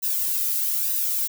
violet noise with flanger, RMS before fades -24 dBFS, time 0.02-1.28 s, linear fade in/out 20 ms, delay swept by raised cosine 0.9 to 1.82 ms, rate 1.1 Hz, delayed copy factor -0.6, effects none

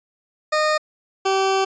20% pulse tone pair in turn, 614 / 385.6 Hz, D#5 / G4, -23 / -28 cents, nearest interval minor sixth, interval 805 cents, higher first, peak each -12 dBFS, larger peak neither, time 0.52-0.78 / 1.25-1.65 s, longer second, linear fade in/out 10 ms, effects resampled to 16000 Hz

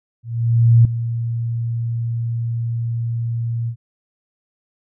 sine tone with ADSR envelope, 116.54 Hz, A#2, in tune, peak -6 dBFS, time 0.23-3.76 s, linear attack 620 ms, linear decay 3 ms, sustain -13 dB, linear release 79 ms, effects none

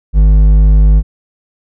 triangle tone with hard clipping, 51.4 Hz, G#1, 17 cents flat, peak -5 dBFS, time 0.13-1.03 s, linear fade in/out 50 ms, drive 10 dB, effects none

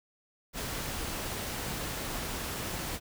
pink noise, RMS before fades -36 dBFS, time 0.53-3 s, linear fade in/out 50 ms, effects none

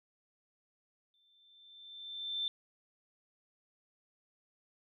sine tone with exponential growth, 3553 Hz, A7, 16 cents sharp, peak -31 dBFS, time 1.14-2.48 s, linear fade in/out 1 ms, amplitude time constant 290 ms, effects none

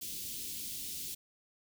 white band-stop noise, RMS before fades -41 dBFS, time 0.01-1.15 s, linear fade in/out 10 ms, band 360 to 2900 Hz, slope 24 dB/octave, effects none

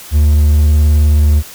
triangle tone with vibrato, 74.9 Hz, D2, 35 cents sharp, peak -4 dBFS, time 0.11-1.43 s, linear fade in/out 50 ms, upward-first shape triangle, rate 19 Hz, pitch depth 38 cents each way, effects white hiss -33 dBFS RMS until 1.54 s

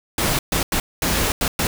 pink noise bursts at uneven times, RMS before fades -20 dBFS, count 6, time 0.18-0.39 / 0.52-0.63 / 0.72-0.8 / 1.02-1.32 / 1.41-1.48 / 1.59-1.67 s, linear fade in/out 2 ms, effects none

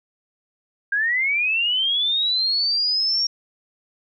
sine linear sweep, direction up, 1593 to 5588 Hz, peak -18 dBFS, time 0.92-3.27 s, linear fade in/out 5 ms, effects none

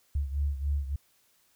sine beating tone pair, 70.4 / 73.9 Hz, C#2 / D2, +27 / +11 cents, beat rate 3.5 Hz, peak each -28 / -33 dBFS, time 0.15-0.96 s, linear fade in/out 5 ms, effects white hiss -67 dBFS RMS until 1.55 s

